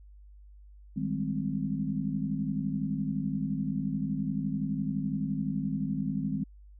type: chord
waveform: sine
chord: Ab major seventh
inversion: second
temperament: equal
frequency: 155.56 / 196 / 207.7 / 261.6 Hz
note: Eb3 / G3 / Ab3 / C4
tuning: 0 / 0 / 0 / 0 cents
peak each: -34 dBFS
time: 0.96-6.44 s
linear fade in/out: 10 ms
effects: added 50 Hz sine -49 dBFS peak until 6.79 s